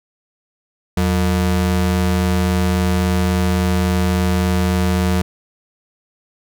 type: ring-modulated tone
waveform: square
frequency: 134 Hz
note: C3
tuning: 42 cents sharp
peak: -12 dBFS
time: 0.97-5.22 s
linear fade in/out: 5 ms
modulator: 51.8 Hz
effects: none